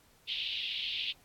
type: band-pass noise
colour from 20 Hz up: pink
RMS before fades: -36 dBFS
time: 0.27-1.13 s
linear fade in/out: 20 ms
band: 2700 to 3800 Hz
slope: 48 dB/octave
effects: pink hiss -64 dBFS RMS until 1.24 s + AAC 64 kbps